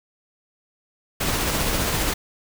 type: noise with tremolo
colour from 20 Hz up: pink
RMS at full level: -22 dBFS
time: 1.2-2.14 s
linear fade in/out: 10 ms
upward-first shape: sine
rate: 15 Hz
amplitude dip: 25%
effects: none